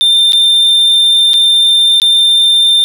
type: tone with dropouts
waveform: triangle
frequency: 3592 Hz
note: A7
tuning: 35 cents sharp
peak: -4 dBFS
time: 0.01-2.84 s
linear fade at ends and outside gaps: 0 ms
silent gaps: 0.322-0.332 / 1.334-1.34 / 2-2.018 s
effects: none